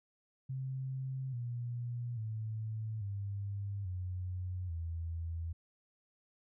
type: tone with pitch steps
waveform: sine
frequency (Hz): 131.9 / 120.26 / 109.64 / 99.96 / 91.14 / 83.09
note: C3 / B2 / A2 / G2 / F#2 / E2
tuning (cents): +14 / -46 / -6 / +34 / -26 / +14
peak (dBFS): -36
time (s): 0.49-5.53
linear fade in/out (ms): 10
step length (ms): 840
effects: none